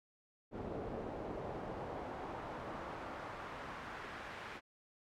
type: noise with band-pass filter sweep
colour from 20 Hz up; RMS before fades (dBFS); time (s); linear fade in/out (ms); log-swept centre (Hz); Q
brown; -45; 0.51-4.61; 50; 470 to 1800; 1.1
effects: none